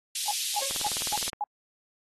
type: high-pass noise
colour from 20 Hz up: pink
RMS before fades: -31 dBFS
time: 0.15-1.3 s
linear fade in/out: 5 ms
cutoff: 3100 Hz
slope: 24 dB/octave
type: tone bursts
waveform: sine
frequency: 830.6 Hz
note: G#5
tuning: in tune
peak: -26 dBFS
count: 5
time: 0.28-1.44 s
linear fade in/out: 2 ms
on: 32 ms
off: 250 ms
type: tone with exponential decay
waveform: 40% pulse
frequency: 547 Hz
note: C#5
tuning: 23 cents flat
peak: -29 dBFS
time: 0.62-0.77 s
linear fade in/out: 2 ms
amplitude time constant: 32 ms
type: click train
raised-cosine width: 0.5 ms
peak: -22 dBFS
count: 13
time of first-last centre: 0.71-1.332 s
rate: 19.3 Hz
effects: AAC 32 kbps